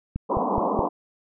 click train, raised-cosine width 5 ms, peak -15 dBFS, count 4, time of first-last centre 0.16-0.792 s, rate 4.75 Hz
white band-pass noise, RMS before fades -24 dBFS, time 0.29-0.89 s, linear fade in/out 20 ms, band 180 to 1100 Hz, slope 96 dB/octave
effects none

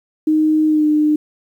sine tone with pitch glide, 310 to 302.6 Hz, D#4 to D#4, -6 to -48 cents, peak -11 dBFS, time 0.27-1.16 s, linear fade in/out 5 ms, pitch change -42 cents, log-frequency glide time 0.67-0.86 s, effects 8-bit

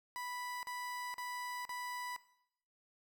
30% pulse tone bursts, 987 Hz, B5, 1 cent flat, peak -38 dBFS, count 4, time 0.16-2.163 s, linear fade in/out 0 ms, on 470 ms, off 41 ms, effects noise-tail reverb RT60 0.7 s tail -17 dB re dry

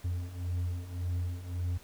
triangle beating tone pair, 87.31 / 89.11 Hz, F2 / F2, 0 / +35 cents, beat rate 1.8 Hz, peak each -35 / -31 dBFS, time 0.04-1.78 s, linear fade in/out 10 ms, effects pink hiss -56 dBFS RMS until 1.83 s

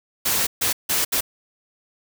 white noise bursts at uneven times, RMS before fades -21 dBFS, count 4, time 0.25-0.47 / 0.61-0.73 / 0.89-1.05 / 1.12-1.21 s, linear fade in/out 10 ms, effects none

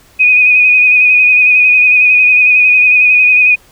sine tone with vibrato, 2489 Hz, D#7, in tune, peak -4 dBFS, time 0.19-3.56 s, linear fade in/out 20 ms, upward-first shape sine, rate 11 Hz, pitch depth 29 cents each way, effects pink hiss -45 dBFS RMS until 3.71 s

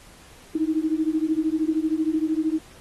sine beating tone pair, 309.9 / 322.9 Hz, D#4 / E4, -7 / -36 cents, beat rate 13 Hz, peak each -23 / -24 dBFS, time 0.55-2.59 s, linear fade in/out 5 ms, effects pink hiss -50 dBFS RMS until 2.8 s + AAC 32 kbps

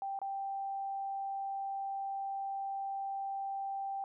sine tone with dropouts, 785 Hz, G5, 2 cents sharp, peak -35 dBFS, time 0.02-4.04 s, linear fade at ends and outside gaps 1 ms, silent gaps 0.19-0.216 s, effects none

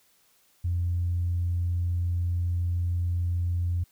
sine tone, 87.31 Hz, F2, in tune, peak -23 dBFS, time 0.64-3.84 s, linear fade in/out 10 ms, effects tanh soft clip ceiling -19 dBFS + white hiss -64 dBFS RMS until 3.91 s

